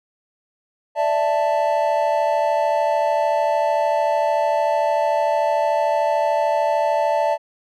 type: chord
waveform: triangle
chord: D suspended second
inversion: none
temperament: just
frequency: 587.3 / 660.7 / 881 Hz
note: D5 / E5 / A5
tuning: 0 / +4 / +2 cents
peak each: -19 dBFS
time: 0.95-7.38 s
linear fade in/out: 50 ms
effects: none